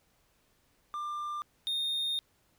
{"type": "tone pair in turn", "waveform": "triangle", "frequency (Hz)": [1192, 3677], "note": ["D6", "A#7"], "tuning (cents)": [25, -24], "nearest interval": "octave + minor sixth", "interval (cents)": 1951, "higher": "second", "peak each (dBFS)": [-32, -28], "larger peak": "second", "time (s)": [[0.94, 1.42], [1.67, 2.19]], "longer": "second", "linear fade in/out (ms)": 0, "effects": ["pink hiss -70 dBFS RMS until 2.58 s"]}